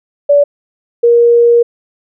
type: tone pair in turn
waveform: sine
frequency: 575 / 472.2 Hz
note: D5 / A#4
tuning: -37 / +22 cents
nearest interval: minor third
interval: 341 cents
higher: first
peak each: -4 dBFS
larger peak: neither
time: 0.29-0.44 / 1.03-1.63 s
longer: second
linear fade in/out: 10 ms
effects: none